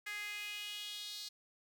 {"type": "tone with high-pass filter sweep", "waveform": "sawtooth", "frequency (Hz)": 415.3, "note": "G#4", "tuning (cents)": 0, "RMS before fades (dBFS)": -44, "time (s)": [0.06, 1.29], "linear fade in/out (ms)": 10, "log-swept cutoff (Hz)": [1900, 4300], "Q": 4.2, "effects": []}